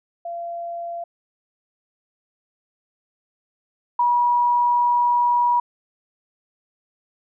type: tone pair in turn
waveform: sine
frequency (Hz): 685 / 965.4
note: F5 / B5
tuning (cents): -34 / -40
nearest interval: tritone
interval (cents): 594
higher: second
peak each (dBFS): -27 / -15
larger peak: second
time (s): 0.25-1.04 / 3.99-5.6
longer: second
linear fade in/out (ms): 5
effects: none